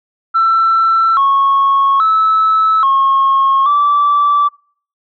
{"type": "tone with pitch steps", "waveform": "sine", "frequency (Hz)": [1338, 1099, 1304, 1085, 1161], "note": ["E6", "C#6", "E6", "C#6", "D6"], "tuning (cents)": [25, -15, -19, -37, -20], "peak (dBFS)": -7, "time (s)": [0.34, 4.49], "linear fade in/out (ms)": 20, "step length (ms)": 830, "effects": ["noise-tail reverb RT60 0.5 s tail -26 dB re dry", "tanh soft clip ceiling -5 dBFS"]}